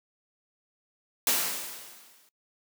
white noise with exponential decay, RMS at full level -23 dBFS, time 1.27-2.29 s, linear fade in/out 1 ms, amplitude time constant 220 ms, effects noise-tail reverb RT60 0.1 s tail -21 dB re dry + high-pass 200 Hz 12 dB/octave

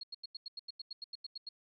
sine tone bursts, 4303 Hz, C8, 48 cents sharp, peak -40 dBFS, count 14, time 0.01-1.49 s, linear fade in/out 5 ms, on 24 ms, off 88 ms, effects none

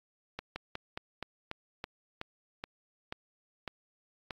slowing click train, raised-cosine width 0.3 ms, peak -21 dBFS, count 12, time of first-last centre 0.39-4.308 s, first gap 170 ms, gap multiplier 1.14, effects AAC 48 kbps

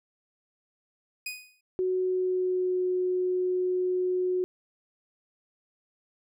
sawtooth tone with exponential decay, 2489 Hz, D#7, in tune, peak -27 dBFS, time 1.26-1.61 s, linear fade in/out 5 ms, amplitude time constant 76 ms
sine tone with pitch glide, 370 to 365.5 Hz, F#4 to F#4, 0 to -21 cents, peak -24 dBFS, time 1.79-4.44 s, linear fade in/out 0 ms, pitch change -21 cents, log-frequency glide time 2.01-2.84 s
effects none

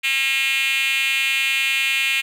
5% pulse tone with high-pass filter, 270 Hz, C#4, 45 cents flat, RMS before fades -20 dBFS, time 0.03-2.22 s, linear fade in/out 20 ms, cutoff 2500 Hz, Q 4.5, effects none

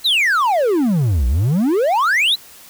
triangle exponential two-way sweep, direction down then up, 4186 to 57.7 to 4186 Hz, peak -11 dBFS, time 0.04-2.36 s, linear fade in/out 20 ms, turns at 1.27 s, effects white hiss -42 dBFS RMS until 2.69 s

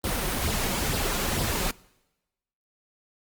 pink noise with flanger, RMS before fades -27 dBFS, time 0.04-1.71 s, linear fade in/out 2 ms, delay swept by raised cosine 0.21 to 5.61 ms, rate 2.2 Hz, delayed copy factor +0.55, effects noise-tail reverb RT60 1.0 s tail -24 dB re dry + Opus 32 kbps

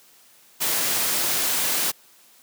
white noise, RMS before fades -23 dBFS, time 0.6-1.92 s, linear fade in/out 20 ms, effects white hiss -54 dBFS RMS until 2.42 s + high-pass 150 Hz 12 dB/octave

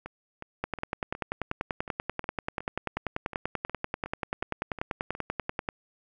two click trains, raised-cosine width 0.5 ms, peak -23 / -14 dBFS, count 15 / 53, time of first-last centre 0.06-5.151 / 0.64-5.689 s, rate 2.75 / 10.3 Hz, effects none

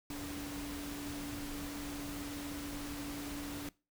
sine tone in noise, 287.9 Hz, D4, 34 cents flat, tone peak -41 dBFS, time 0.1-3.69 s, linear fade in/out 2 ms, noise pink, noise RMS -45 dBFS, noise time 0.1-3.69 s, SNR +1 dB, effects noise-tail reverb RT60 0.3 s tail -22 dB re dry

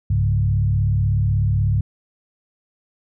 sine tone with frequency modulation, 102.4 Hz, G#2, 24 cents flat, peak -15 dBFS, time 0.1-1.81 s, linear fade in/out 5 ms, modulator 36.3 Hz, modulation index 1, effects none

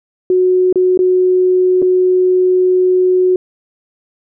sine tone with dropouts, 367.3 Hz, F#4, 13 cents flat, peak -8 dBFS, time 0.3-3.36 s, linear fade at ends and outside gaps 2 ms, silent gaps 0.727-0.757 / 0.975-0.99 / 1.819-1.824 s, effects none

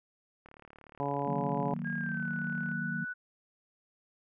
click train, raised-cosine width 0.5 ms, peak -37 dBFS, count 84, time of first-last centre 0.46-2.715 s, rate 36.8 Hz
harmonic tone, 141.4 Hz, C#3, 35 cents sharp, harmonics 1 / 2 / 3 / 4 / 5 / 6 / 7, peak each -38 / -38 / -38 / -38 / -38 / -38 / -38 dBFS, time 1-1.74 s, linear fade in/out 0 ms
sine chord, D# minor, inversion none, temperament equal, 155.56 / 185 / 233.1 Hz, D#3 / F#3 / A#3, 0 / 0 / 0 cents, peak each -38 dBFS, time 1.26-3.05 s, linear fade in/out 10 ms
sine tone with pitch glide, 1626 to 1482.5 Hz, G#6 to F#6, -37 to +3 cents, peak -35 dBFS, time 1.84-3.14 s, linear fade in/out 20 ms, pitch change -160 cents, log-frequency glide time 1.98-2.3 s
effects none

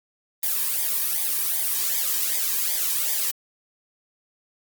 blue noise with flanger, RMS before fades -24 dBFS, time 0.43-3.31 s, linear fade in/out 2 ms, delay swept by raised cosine 0.71 to 1.46 ms, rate 2.6 Hz, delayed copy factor -0.75, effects Opus 32 kbps

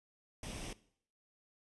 pink noise with comb filter, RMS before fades -44 dBFS, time 0.43-0.73 s, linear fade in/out 2 ms, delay 0.35 ms, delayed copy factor +0.5, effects noise-tail reverb RT60 0.6 s tail -19 dB re dry + resampled to 24000 Hz

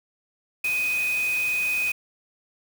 sine tone in noise, 2500 Hz, D#7, 8 cents sharp, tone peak -22 dBFS, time 0.64-1.92 s, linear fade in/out 5 ms, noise white, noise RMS -36 dBFS, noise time 0.64-1.92 s, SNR +11 dB, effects none

